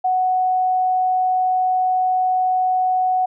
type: tone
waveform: sine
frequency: 741 Hz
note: F#5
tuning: 2 cents sharp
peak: -15 dBFS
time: 0.04-3.26 s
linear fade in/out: 10 ms
effects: none